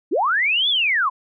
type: linear two-way sweep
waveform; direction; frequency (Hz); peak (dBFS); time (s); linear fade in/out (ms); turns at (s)
sine; up then down; 246.9 to 3542 to 961; -16; 0.11-1.1; 20; 0.69
effects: none